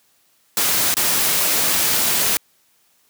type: noise with dropouts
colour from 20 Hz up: white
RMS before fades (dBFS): -18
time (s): 0.57-2.37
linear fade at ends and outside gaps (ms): 1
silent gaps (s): 0.941-0.968
effects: white hiss -60 dBFS RMS until 3.09 s + high-pass 100 Hz 12 dB/octave